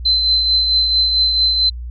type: tone with tremolo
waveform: sine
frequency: 4069 Hz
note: C8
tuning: 49 cents flat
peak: -10 dBFS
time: 0.05-1.7 s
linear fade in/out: 10 ms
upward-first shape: triangle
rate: 4.5 Hz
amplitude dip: 45%
effects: added 60 Hz sine -25 dBFS peak until 1.9 s